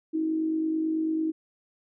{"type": "tone with amplitude modulation", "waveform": "sine", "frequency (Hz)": 318.1, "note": "D#4", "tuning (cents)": 38, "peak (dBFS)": -22, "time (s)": [0.13, 1.32], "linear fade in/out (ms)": 20, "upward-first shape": "sine", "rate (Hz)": 49.1, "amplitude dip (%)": 45, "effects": []}